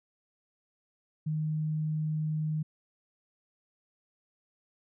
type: tone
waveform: sine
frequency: 154.8 Hz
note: D#3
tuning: 9 cents flat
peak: -28 dBFS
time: 1.26-2.63 s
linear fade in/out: 10 ms
effects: none